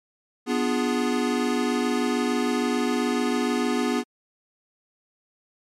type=chord; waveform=square; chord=B diminished seventh; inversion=none; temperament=equal; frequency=246.9 / 293.7 / 349.2 / 415.3 Hz; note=B3 / D4 / F4 / Ab4; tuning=0 / 0 / 0 / 0 cents; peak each=-25 / -30 / -31 / -29 dBFS; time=0.46-4.04 s; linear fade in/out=50 ms; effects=low-pass 9000 Hz 12 dB/octave + MP3 96 kbps